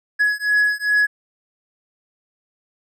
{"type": "beating tone pair", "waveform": "triangle", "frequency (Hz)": [1681, 1683.5], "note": ["G#6", "G#6"], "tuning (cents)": [20, 23], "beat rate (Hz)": 2.5, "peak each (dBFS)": -17, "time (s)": [0.19, 1.07], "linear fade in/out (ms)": 20, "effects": []}